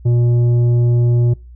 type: tone with tanh clipping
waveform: triangle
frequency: 120 Hz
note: B2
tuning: 49 cents flat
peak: -12 dBFS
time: 0.05-1.34 s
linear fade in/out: 10 ms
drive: 12 dB
effects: noise-tail reverb RT60 0.3 s tail -23 dB re dry + added 60 Hz sine -35 dBFS peak until 1.55 s